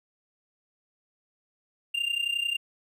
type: tone with amplitude modulation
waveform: triangle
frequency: 2794 Hz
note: F7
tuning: in tune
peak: -21 dBFS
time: 1.94-2.57 s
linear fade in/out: 10 ms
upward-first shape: sine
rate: 31.2 Hz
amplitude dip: 80%
effects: none